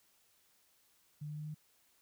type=tone with pitch steps; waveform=sine; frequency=148.9 / 150.28 / 151.68 / 153.09 Hz; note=D3 / D3 / D#3 / D#3; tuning=+24 / +40 / -44 / -28 cents; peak=-40 dBFS; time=1.21-1.546 s; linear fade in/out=10 ms; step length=84 ms; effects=white hiss -71 dBFS RMS until 2.01 s